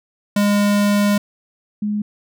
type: tone pair in turn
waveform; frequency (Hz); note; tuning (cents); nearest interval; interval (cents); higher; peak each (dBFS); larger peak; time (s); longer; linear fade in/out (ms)
square / sine; 204.6 / 208.9; G#3 / G#3; -26 / +10; unison; 36; second; -14 / -18; first; 0.36-1.18 / 1.82-2.02; first; 5
effects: none